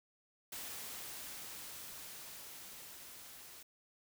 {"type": "noise with level ramp", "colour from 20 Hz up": "white", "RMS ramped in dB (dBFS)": [-45, -54], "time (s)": [0.52, 3.63], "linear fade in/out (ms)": 5, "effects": []}